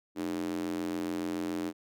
square tone with high-pass filter, 43.53 Hz, F1, 5 cents flat, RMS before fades -34 dBFS, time 0.15-1.73 s, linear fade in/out 50 ms, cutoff 290 Hz, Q 4.2, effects none

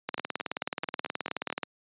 two click trains, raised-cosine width 0.3 ms, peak -17 / -14 dBFS, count 7 / 30, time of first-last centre 0.18-1.502 / 0.09-1.633 s, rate 4.54 / 18.8 Hz, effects high-pass 200 Hz 12 dB/octave + resampled to 8000 Hz

